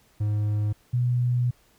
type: tone pair in turn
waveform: triangle / sine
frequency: 105 / 122.93 Hz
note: G#2 / B2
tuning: +19 / -8 cents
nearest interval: minor third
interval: 273 cents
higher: second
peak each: -20 dBFS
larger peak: neither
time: 0.2-0.73 / 0.93-1.51 s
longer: second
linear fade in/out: 10 ms
effects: pink hiss -61 dBFS RMS until 1.78 s